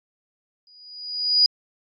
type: tone with exponential growth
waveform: sine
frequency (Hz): 4909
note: D#8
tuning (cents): -24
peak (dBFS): -11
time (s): 0.67-1.46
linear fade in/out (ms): 1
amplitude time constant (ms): 170
effects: AAC 64 kbps